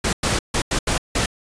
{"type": "noise bursts at uneven times", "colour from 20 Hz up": "pink", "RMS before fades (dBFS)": -20, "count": 6, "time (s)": [[0.04, 0.13], [0.23, 0.39], [0.54, 0.62], [0.71, 0.79], [0.87, 0.98], [1.15, 1.26]], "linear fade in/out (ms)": 5, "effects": ["resampled to 22050 Hz"]}